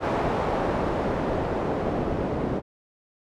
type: noise with low-pass filter sweep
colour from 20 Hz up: white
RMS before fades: -26 dBFS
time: 0-2.62 s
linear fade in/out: 50 ms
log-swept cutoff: 800 to 470 Hz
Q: 0.93
effects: none